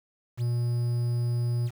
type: tone with quantisation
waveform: triangle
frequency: 120 Hz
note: B2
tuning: 49 cents flat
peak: -22 dBFS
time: 0.37-1.71 s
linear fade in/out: 50 ms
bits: 8
effects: none